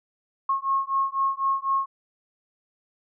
sine beating tone pair, 1084 / 1088 Hz, C#6 / C#6, -39 / -33 cents, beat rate 4 Hz, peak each -25 / -25 dBFS, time 0.49-1.86 s, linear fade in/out 5 ms, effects none

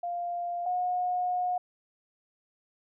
sine tone pair in turn, 698.5 / 722.7 Hz, F5 / F#5, 0 / -41 cents, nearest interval minor second, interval 59 cents, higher second, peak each -30 / -26 dBFS, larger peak second, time 0.03-0.66 / 0.66-1.58 s, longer second, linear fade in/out 5 ms, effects none

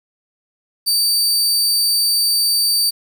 sawtooth tone, 4621 Hz, D8, 29 cents flat, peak -11 dBFS, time 0.86-2.91 s, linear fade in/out 20 ms, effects 8-bit

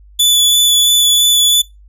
sawtooth tone with vibrato, 3462 Hz, A7, 29 cents flat, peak -5 dBFS, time 0.19-1.62 s, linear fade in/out 10 ms, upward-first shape sine, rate 3 Hz, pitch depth 11 cents each way, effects noise-tail reverb RT60 0.2 s tail -20 dB re dry + added 50 Hz sine -39 dBFS peak until 1.88 s

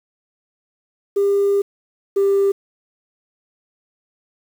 sine tone pair in turn, 400.3 / 395.7 Hz, G4 / G4, +36 / +16 cents, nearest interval unison, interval 20 cents, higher first, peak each -12 / -11 dBFS, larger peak second, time 1.16-1.62 / 2.16-2.52 s, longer first, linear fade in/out 10 ms, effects tanh soft clip ceiling -11 dBFS + 7-bit

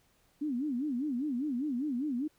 sine tone with vibrato, 270 Hz, C#4, 45 cents flat, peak -30 dBFS, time 0.41-2.28 s, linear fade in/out 10 ms, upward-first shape sine, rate 5 Hz, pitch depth 230 cents each way, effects pink hiss -69 dBFS RMS until 2.38 s

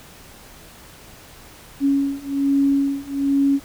sine beating tone pair, 277.2 / 278.4 Hz, C#4 / C#4, 0 / +8 cents, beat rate 1.2 Hz, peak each -20 / -19 dBFS, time 1.8-3.6 s, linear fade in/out 50 ms, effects pink hiss -44 dBFS RMS until 3.64 s

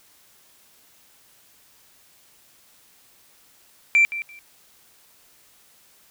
sine tone with echo, 2349 Hz, D7, in tune, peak -11 dBFS, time 3.95-4.05 s, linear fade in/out 0 ms, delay 170 ms, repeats 2, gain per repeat -15 dB, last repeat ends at 4.39 s, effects tanh soft clip ceiling -10 dBFS + white hiss -56 dBFS RMS until 6.1 s

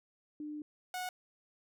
sine / sawtooth tone pair in turn, 299.8 / 732.7 Hz, D4 / F#5, +36 / -17 cents, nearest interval octave + minor third, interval 1547 cents, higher second, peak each -39 / -33 dBFS, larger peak second, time 0.4-0.62 / 0.94-1.09 s, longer first, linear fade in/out 2 ms, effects none

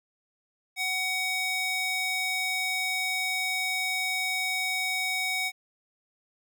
square tone with high-pass filter, 750 Hz, F#5, 23 cents sharp, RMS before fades -29 dBFS, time 0.76-5.52 s, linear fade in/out 50 ms, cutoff 1800 Hz, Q 1.5, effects none

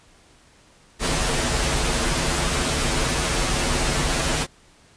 pink noise with comb filter, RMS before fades -22 dBFS, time 0.99-4.47 s, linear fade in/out 50 ms, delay 10 ms, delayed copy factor -1, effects pink hiss -54 dBFS RMS until 4.96 s + resampled to 22050 Hz

